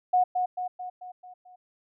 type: tone with echo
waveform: sine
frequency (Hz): 729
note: F#5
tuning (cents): -26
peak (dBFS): -18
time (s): 0.13-0.24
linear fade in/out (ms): 10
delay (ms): 220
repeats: 6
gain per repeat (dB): -5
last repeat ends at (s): 1.56
effects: none